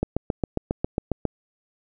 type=click train; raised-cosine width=2 ms; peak=-9 dBFS; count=10; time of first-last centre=0.03-1.253 s; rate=7.36 Hz; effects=none